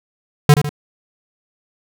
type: tone with echo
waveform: square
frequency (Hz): 146.83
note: D3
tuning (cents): 0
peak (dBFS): -5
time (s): 0.49-0.54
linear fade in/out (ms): 2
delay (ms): 76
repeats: 2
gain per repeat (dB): -8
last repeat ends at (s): 0.692
effects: none